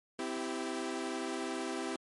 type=chord; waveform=sawtooth; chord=C major; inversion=none; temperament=equal with one note detuned; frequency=257.7 / 329.6 / 392 Hz; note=C4 / E4 / G4; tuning=-26 / 0 / 0 cents; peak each=-36 / -35 / -36 dBFS; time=0.19-1.96 s; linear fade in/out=2 ms; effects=MP3 48 kbps